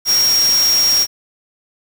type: tone in noise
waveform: sine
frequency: 5590 Hz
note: F8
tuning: 1 cent sharp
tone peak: -11 dBFS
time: 0.05-1.07 s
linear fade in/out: 50 ms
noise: white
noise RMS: -22 dBFS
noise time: 0.05-1.07 s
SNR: +8 dB
effects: none